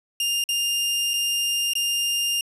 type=tone with dropouts; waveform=sawtooth; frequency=2806 Hz; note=F7; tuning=8 cents sharp; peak=-18 dBFS; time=0.2-2.41 s; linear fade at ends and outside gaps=2 ms; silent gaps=0.44-0.489 / 1.135-1.138 / 1.735-1.753 s; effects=resampled to 32000 Hz